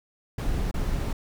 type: noise with dropouts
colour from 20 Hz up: brown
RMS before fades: -26 dBFS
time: 0.38-1.13 s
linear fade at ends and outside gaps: 5 ms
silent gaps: 0.713-0.74 s
effects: none